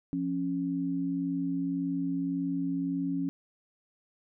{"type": "tone pair together", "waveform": "sine", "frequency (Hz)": [173.7, 275.5], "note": ["F3", "C#4"], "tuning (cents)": [-9, -11], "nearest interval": "minor sixth", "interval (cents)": 798, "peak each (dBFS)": [-34, -29], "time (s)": [0.13, 3.29], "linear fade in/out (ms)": 0, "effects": []}